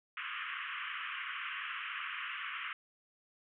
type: band-pass noise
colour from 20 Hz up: pink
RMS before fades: -41 dBFS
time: 0.17-2.73 s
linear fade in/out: 2 ms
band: 1100 to 3100 Hz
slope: 96 dB/octave
effects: none